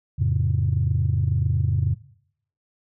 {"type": "chord", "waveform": "sine", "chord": "F augmented", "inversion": "none", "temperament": "just", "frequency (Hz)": [87.31, 109.13, 136.42], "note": ["F2", "A2", "C#3"], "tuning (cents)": [0, -14, -27], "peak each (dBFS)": -22, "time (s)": [0.18, 1.95], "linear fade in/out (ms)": 20, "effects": ["noise-tail reverb RT60 0.7 s tail -19 dB re dry", "tanh soft clip ceiling -11 dBFS"]}